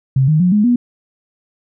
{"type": "tone with pitch steps", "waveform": "sine", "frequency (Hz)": [133.2, 154.78, 179.87, 209, 242.9], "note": ["C3", "D#3", "F#3", "G#3", "B3"], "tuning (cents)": [31, -9, -49, 11, -29], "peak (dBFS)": -9, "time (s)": [0.16, 0.76], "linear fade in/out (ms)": 5, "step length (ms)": 120, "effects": []}